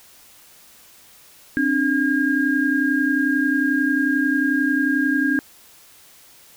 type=tone cluster; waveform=sine; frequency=265.9 / 297.1 / 1621 Hz; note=C4 / D4 / G#6; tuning=+28 / +20 / -42 cents; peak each=-21 dBFS; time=1.57-5.39 s; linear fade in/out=0 ms; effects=white hiss -49 dBFS RMS until 6.56 s